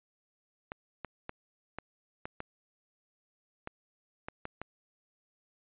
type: clicks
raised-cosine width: 0.5 ms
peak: -23 dBFS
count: 10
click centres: 0.719 / 1.047 / 1.294 / 1.786 / 2.255 / 2.404 / 3.674 / 4.285 / 4.454 / 4.616 s
effects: resampled to 8000 Hz

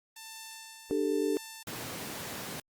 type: tone with tremolo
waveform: 5% pulse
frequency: 890 Hz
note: A5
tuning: 20 cents sharp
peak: -31 dBFS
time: 0.16-1.63 s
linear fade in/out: 5 ms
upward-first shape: sine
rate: 1 Hz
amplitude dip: 50%
type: chord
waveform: sine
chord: D suspended fourth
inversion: none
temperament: equal with one note detuned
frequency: 297.9 / 392 / 440 Hz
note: D4 / G4 / A4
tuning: +25 / 0 / 0 cents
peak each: -31 dBFS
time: 0.91-1.37 s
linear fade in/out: 0 ms
type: high-pass noise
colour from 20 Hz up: pink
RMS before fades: -40 dBFS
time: 1.67-2.6 s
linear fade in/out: 2 ms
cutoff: 110 Hz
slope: 24 dB/octave
effects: Opus 32 kbps

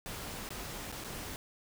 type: noise with dropouts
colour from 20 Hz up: pink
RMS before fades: -42 dBFS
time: 0.06-1.36 s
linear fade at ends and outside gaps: 0 ms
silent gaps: 0.49-0.505 / 0.918-0.925 / 1.039-1.045 s
effects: none

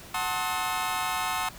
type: chord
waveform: sawtooth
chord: F# diminished seventh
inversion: none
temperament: just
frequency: 740 / 888 / 1065.6 / 1278.7 Hz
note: F#5 / A5 / C6 / Eb6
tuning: 0 / +16 / +31 / +47 cents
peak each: -29 dBFS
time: 0.14-1.49 s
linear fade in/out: 5 ms
effects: pink hiss -46 dBFS RMS until 1.58 s

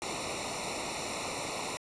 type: noise with comb filter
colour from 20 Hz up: pink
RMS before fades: -36 dBFS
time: 0.02-1.77 s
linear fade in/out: 0 ms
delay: 0.62 ms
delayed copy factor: -1
effects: resampled to 22050 Hz

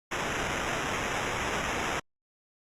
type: noise with sample-and-hold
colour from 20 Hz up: blue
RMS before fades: -31 dBFS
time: 0.11-2 s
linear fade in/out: 10 ms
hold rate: 4410 Hz
effects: low-pass 8000 Hz 12 dB/octave + Opus 48 kbps

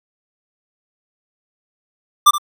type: tone with echo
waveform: square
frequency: 1183 Hz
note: D6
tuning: 12 cents sharp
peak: -6 dBFS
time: 2.26-2.31 s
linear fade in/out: 10 ms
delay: 73 ms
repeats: 1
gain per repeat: -13 dB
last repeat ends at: 2.383 s
effects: none

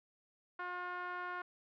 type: tone with low-pass filter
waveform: 5% pulse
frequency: 357.8 Hz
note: F4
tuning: 42 cents sharp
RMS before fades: -42 dBFS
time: 0.59-1.42 s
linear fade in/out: 5 ms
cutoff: 1300 Hz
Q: 3.1
effects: none

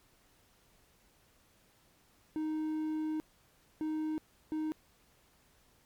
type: tone bursts at uneven times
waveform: triangle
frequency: 311.1 Hz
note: D#4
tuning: in tune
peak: -30 dBFS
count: 3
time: 2.36-3.2 / 3.81-4.18 / 4.52-4.72 s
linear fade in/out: 0 ms
effects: pink hiss -67 dBFS RMS until 5.85 s + MP3 96 kbps

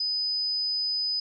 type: tone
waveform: sine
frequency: 5000 Hz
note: D#8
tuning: 8 cents sharp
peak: -25 dBFS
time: 0-1.2 s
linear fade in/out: 5 ms
effects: none

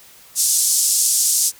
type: band-pass noise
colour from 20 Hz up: pink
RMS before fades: -17 dBFS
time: 0.35-1.52 s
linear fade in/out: 50 ms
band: 6000 to 11000 Hz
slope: 24 dB/octave
effects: white hiss -46 dBFS RMS until 1.59 s

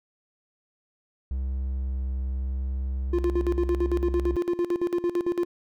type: tone with vibrato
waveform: triangle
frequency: 65.41 Hz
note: C2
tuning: in tune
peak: -24 dBFS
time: 1.31-4.36 s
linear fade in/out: 0 ms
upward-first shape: sine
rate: 0.86 Hz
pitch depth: 9 cents each way
type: tone with tremolo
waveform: triangle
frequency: 349.2 Hz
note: F4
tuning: in tune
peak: -19 dBFS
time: 3.13-5.45 s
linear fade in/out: 5 ms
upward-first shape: square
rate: 8.9 Hz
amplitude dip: 80%
effects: none

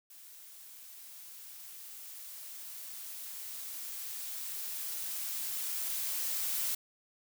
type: noise with level ramp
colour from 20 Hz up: blue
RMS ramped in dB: -53 to -33 dBFS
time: 0.1-6.75 s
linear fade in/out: 5 ms
effects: none

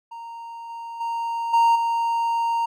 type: tone with level steps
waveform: triangle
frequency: 927 Hz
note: A#5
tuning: 10 cents flat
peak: -32 / -30 / -22 / -12 / -18 dBFS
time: 0.11-2.66 s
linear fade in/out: 10 ms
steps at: 0.69 / 1 / 1.53 / 1.75 s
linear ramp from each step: 10 ms
effects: none

